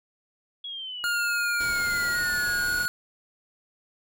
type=exponential sweep; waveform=sine; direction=down; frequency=3353 to 1453 Hz; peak=-33 dBFS; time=0.64-2.85 s; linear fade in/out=5 ms
type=tone with pitch glide; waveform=square; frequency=1417 to 1448.4 Hz; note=F6 to F#6; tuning=+25 to -37 cents; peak=-25 dBFS; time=1.04-2.88 s; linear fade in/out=0 ms; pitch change=+38 cents; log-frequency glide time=2.12-2.18 s
type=noise; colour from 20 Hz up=pink; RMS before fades=-39 dBFS; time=1.6-2.86 s; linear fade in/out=5 ms
effects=none